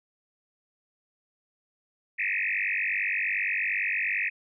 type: tone with frequency modulation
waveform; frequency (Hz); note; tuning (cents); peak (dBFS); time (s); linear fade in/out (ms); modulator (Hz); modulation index
sine; 2200; C#7; -14; -25; 2.18-4.3; 20; 48.7; 7.8
effects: none